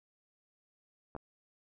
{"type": "clicks", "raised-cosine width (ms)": 1, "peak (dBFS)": -28, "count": 2, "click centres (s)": [1.151, 1.164], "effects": []}